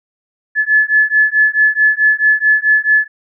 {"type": "beating tone pair", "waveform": "sine", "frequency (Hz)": [1720, 1724.6], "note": ["A6", "A6"], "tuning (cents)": [-40, -35], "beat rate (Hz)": 4.6, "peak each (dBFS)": -12, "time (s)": [0.55, 3.08], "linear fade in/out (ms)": 50, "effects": []}